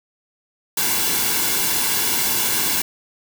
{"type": "noise with comb filter", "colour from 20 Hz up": "white", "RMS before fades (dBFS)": -20, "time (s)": [0.77, 2.82], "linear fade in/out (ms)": 5, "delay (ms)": 1.6, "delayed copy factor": -0.6, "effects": []}